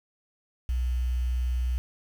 sine tone with quantisation, 61.74 Hz, B1, in tune, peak -24 dBFS, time 0.69-1.78 s, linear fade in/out 0 ms, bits 8, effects none

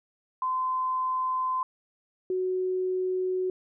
sine tone pair in turn, 1029 / 370.2 Hz, C6 / F#4, -29 / +1 cents, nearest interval octave + tritone, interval 1770 cents, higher first, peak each -25 dBFS, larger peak neither, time 0.42-1.63 / 2.3-3.5 s, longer first, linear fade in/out 2 ms, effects none

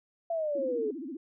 sine linear sweep, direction down, 682 to 410.1 Hz, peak -28 dBFS, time 0.3-0.91 s, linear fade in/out 5 ms
sine tone with vibrato, 293.7 Hz, D4, in tune, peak -36 dBFS, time 0.55-1.17 s, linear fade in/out 5 ms, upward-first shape sine, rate 15 Hz, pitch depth 280 cents each way
effects none

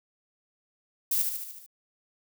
violet noise with echo, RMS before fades -26 dBFS, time 1.11-1.22 s, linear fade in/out 5 ms, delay 74 ms, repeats 6, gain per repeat -4 dB, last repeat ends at 1.664 s, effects none

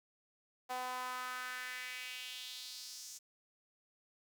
sawtooth tone with high-pass filter sweep, 252.4 Hz, B3, 38 cents sharp, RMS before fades -44 dBFS, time 0.69-3.19 s, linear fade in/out 20 ms, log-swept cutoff 750 to 6500 Hz, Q 2.9, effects 10-bit

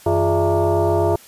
sine tone with frequency modulation, 161.1 Hz, E3, 39 cents flat, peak -14 dBFS, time 0.06-1.16 s, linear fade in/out 5 ms, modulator 254 Hz, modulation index 2.7, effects white hiss -45 dBFS RMS until 1.27 s + resampled to 32000 Hz

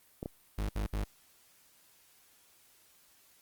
clicks, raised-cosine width 2 ms, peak -24 dBFS, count 2, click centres 0.229 / 0.259 s
40% pulse tone bursts, 51.6 Hz, G#1, 10 cents flat, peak -30 dBFS, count 3, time 0.58-1.04 s, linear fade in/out 5 ms, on 110 ms, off 65 ms
effects white hiss -64 dBFS RMS until 3.41 s + Opus 32 kbps

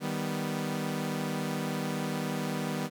sawtooth chord, Eb augmented, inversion none, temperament equal, 155.56 / 196 / 246.9 Hz, Eb3 / G3 / B3, 0 / 0 / 0 cents, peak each -31 dBFS, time 0-2.9 s, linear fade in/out 50 ms, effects none

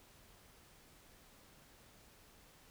silence, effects pink hiss -63 dBFS RMS until 2.7 s

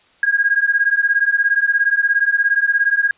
sine beating tone pair, 1625 / 1642 Hz, G#6 / G#6, -38 / -20 cents, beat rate 17 Hz, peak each -16 dBFS, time 0.23-3.11 s, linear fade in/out 2 ms, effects white hiss -54 dBFS RMS until 3.17 s + resampled to 8000 Hz

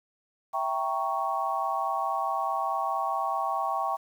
sine chord, E diminished seventh, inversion none, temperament equal, 659.3 / 784 / 932.3 / 1108.7 Hz, E5 / G5 / Bb5 / Db6, 0 / 0 / 0 / 0 cents, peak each -34 / -30 / -34 / -30 dBFS, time 0.53-3.97 s, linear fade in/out 20 ms, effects 9-bit

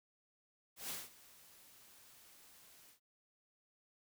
white noise with ADSR envelope, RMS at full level -42 dBFS, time 0.76-3 s, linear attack 140 ms, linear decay 190 ms, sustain -20 dB, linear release 110 ms, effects none

